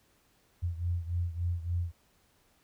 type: beating tone pair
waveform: sine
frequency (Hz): 85.8 / 89.3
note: F2 / F2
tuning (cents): -30 / +39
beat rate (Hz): 3.5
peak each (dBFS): -31 / -35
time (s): 0.62-1.92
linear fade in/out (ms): 20
effects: pink hiss -68 dBFS RMS until 2.63 s